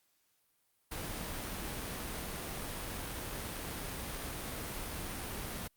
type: noise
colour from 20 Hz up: pink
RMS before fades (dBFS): -40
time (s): 0.91-5.68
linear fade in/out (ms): 10
effects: white hiss -75 dBFS RMS until 5.76 s + Opus 48 kbps